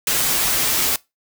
white noise with comb filter, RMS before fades -19 dBFS, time 0.07-0.96 s, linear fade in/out 2 ms, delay 10 ms, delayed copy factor -0.6, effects noise-tail reverb RT60 0.2 s tail -21 dB re dry

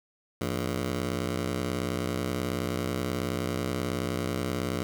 15% pulse ring-modulated tone, 128.6 Hz, C3, 30 cents flat, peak -19 dBFS, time 0.41-4.83 s, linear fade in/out 0 ms, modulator 35 Hz, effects none

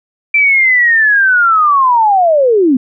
sine linear sweep, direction down, 2350 to 240.7 Hz, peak -6 dBFS, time 0.34-2.77 s, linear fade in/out 5 ms, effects none

